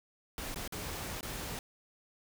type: noise with dropouts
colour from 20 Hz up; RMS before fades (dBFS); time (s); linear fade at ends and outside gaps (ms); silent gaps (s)
pink; -40; 0.38-1.59; 1; 0.544-0.559 / 0.677-0.723 / 1.209-1.229
effects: none